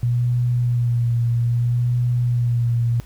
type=tone with vibrato; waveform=sine; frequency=120 Hz; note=B2; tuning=49 cents flat; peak=-16 dBFS; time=0.03-3 s; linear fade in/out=0 ms; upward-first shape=sine; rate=0.62 Hz; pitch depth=30 cents each way; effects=added 50 Hz sine -41 dBFS peak until 3.05 s + pink hiss -51 dBFS RMS until 3.05 s